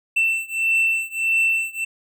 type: beating tone pair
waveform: triangle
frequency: 2677 / 2678.6 Hz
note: E7 / E7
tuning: +26 / +27 cents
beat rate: 1.6 Hz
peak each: -19 / -20 dBFS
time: 0.16-1.85 s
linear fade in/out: 10 ms
effects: none

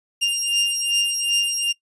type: beating tone pair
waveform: sawtooth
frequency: 2800 / 2802.6 Hz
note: F7 / F7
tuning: +4 / +5 cents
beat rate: 2.6 Hz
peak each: -18 / -19 dBFS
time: 0.21-1.73 s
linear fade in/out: 20 ms
effects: noise-tail reverb RT60 0.1 s tail -22 dB re dry + resampled to 24000 Hz

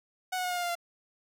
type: tone with pitch steps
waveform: sawtooth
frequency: 740 / 731.5 / 723.1 / 714.8 / 706.6 / 698.5 / 690.4 Hz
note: F#5 / F#5 / F#5 / F5 / F5 / F5 / F5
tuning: 0 / -20 / -40 / +40 / +20 / 0 / -20 cents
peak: -26 dBFS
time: 0.32-0.754 s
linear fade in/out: 10 ms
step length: 62 ms
effects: none

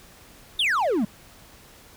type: exponential sweep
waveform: triangle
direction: down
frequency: 3751 to 191.6 Hz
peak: -18 dBFS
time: 0.59-1.05 s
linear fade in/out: 5 ms
effects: pink hiss -50 dBFS RMS until 1.96 s

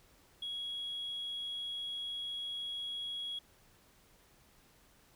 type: tone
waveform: sine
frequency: 3322 Hz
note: G#7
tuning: in tune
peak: -36 dBFS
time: 0.42-3.39 s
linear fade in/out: 5 ms
effects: tanh soft clip ceiling -34 dBFS + pink hiss -65 dBFS RMS until 5.15 s

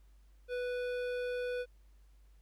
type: tone with hard clipping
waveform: sine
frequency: 493.9 Hz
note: B4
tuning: in tune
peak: -36 dBFS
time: 0.48-1.66 s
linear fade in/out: 50 ms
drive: 13 dB
effects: added 50 Hz sine -58 dBFS peak until 2.41 s + pink hiss -75 dBFS RMS until 2.41 s

